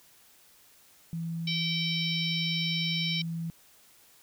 sine tone, 165.8 Hz, E3, 10 cents sharp, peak -31 dBFS, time 1.13-3.5 s, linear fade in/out 0 ms
harmonic tone, 770 Hz, G5, 31 cents flat, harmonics 3 / 4 / 5 / 6 / 7, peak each -35 / -34 / -34 / -41 / -36 dBFS, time 1.47-3.22 s, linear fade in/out 5 ms
effects white hiss -59 dBFS RMS until 4.22 s

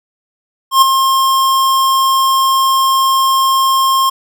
square tone with ADSR envelope, 1067 Hz, C6, 34 cents sharp, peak -3 dBFS, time 0.71-4.1 s, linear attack 110 ms, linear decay 8 ms, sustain -7 dB, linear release 10 ms, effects none

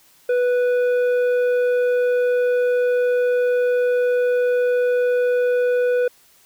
sine tone with tanh clipping, 493 Hz, B4, 3 cents flat, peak -17 dBFS, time 0.29-6.08 s, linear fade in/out 5 ms, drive 8 dB, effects white hiss -54 dBFS RMS until 6.45 s

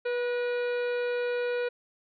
harmonic tone with a mistuned harmonic, 487.1 Hz, B4, 24 cents flat, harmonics 1 / 2 / 3 / 4 / 5 / 6 / 7 / 8 / 9, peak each -27 / -45 / -37 / -46 / -42 / -53 / -56 / -49 / -55 dBFS, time 0.05-1.69 s, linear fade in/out 10 ms, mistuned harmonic 4, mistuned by -46 cents, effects none

